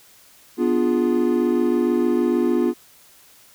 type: chord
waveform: triangle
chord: B diminished seventh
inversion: none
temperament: equal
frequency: 246.9 / 293.7 / 349.2 / 415.3 Hz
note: B3 / D4 / F4 / Ab4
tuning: 0 / 0 / 0 / 0 cents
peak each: -19 / -23 / -18 / -24 dBFS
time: 0.57-2.74 s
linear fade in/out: 50 ms
effects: white hiss -51 dBFS RMS until 3.54 s